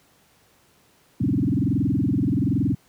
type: tone with frequency modulation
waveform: sine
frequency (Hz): 196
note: G3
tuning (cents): 0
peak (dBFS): -18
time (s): 1.2-2.75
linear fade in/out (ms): 10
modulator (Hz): 21.2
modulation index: 4.9
effects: pink hiss -59 dBFS RMS until 2.88 s + high-pass 80 Hz 12 dB/octave